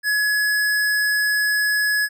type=tone; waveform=square; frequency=1691 Hz; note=G#6; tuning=31 cents sharp; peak=-18 dBFS; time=0.03-2.09 s; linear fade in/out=50 ms; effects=none